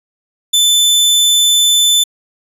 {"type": "tone", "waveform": "sawtooth", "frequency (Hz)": 3520, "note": "A7", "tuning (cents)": 0, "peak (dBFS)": -5, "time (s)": [0.53, 2.04], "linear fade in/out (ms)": 10, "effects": ["resampled to 32000 Hz"]}